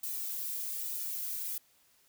violet noise with flanger, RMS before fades -37 dBFS, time 0.03-1.58 s, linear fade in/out 5 ms, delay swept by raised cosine 1.8 to 2.34 ms, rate 1.1 Hz, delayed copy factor -0.7, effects white hiss -67 dBFS RMS until 2.08 s

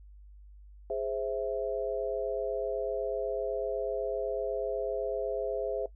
sine chord, Ab augmented, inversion none, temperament equal, 415.3 / 523.3 / 659.3 Hz, Ab4 / C5 / E5, 0 / 0 / 0 cents, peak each -34 dBFS, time 0.9-5.86 s, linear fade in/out 2 ms, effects noise-tail reverb RT60 0.1 s tail -19 dB re dry + added 50 Hz sine -49 dBFS peak until 5.95 s

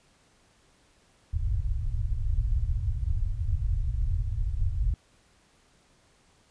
pink low-pass noise, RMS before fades -27 dBFS, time 1.33-4.94 s, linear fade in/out 2 ms, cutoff 110 Hz, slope 48 dB/octave, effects pink hiss -63 dBFS RMS until 6.5 s + resampled to 22050 Hz

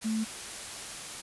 sine tone in noise, 220 Hz, A3, in tune, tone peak -27 dBFS, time 0.04-0.25 s, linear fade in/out 20 ms, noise white, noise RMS -40 dBFS, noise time 0.01-1.22 s, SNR +10 dB, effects resampled to 24000 Hz

